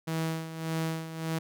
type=tone with tremolo; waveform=sawtooth; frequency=161.7 Hz; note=E3; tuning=33 cents flat; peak=-24 dBFS; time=0.07-1.39 s; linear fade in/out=10 ms; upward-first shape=sine; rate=1.7 Hz; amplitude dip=70%; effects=none